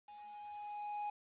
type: tone with level ramp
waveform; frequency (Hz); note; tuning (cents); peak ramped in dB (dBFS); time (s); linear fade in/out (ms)
triangle; 830.6; G#5; 0; -50 to -35; 0.08-1.1; 5
effects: resampled to 8000 Hz + 11-bit